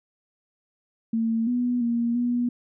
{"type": "tone with pitch steps", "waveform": "sine", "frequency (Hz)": [226.4, 245.1, 235, 242.4], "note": ["A3", "B3", "A#3", "B3"], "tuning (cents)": [50, -13, 14, -32], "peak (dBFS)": -21, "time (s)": [1.13, 2.49], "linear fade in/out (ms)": 5, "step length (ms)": 340, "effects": []}